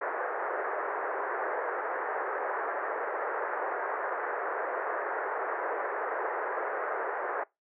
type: band-pass noise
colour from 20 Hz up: pink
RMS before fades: -33 dBFS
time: 0.01-7.44 s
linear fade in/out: 10 ms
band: 400 to 1800 Hz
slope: 48 dB/octave
effects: noise-tail reverb RT60 0.2 s tail -23 dB re dry